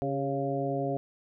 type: harmonic tone with a mistuned harmonic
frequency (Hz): 138.59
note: C#3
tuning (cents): 0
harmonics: 1 / 2 / 3 / 4 / 5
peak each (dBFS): -34 / -34 / -34 / -34 / -34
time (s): 0.02-0.97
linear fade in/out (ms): 0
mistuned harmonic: 3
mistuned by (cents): -44
effects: none